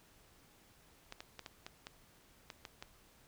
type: clicks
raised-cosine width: 0.2 ms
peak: -28 dBFS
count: 9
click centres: 1.124 / 1.205 / 1.393 / 1.462 / 1.665 / 1.869 / 2.502 / 2.652 / 2.825 s
effects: pink hiss -65 dBFS RMS until 3.27 s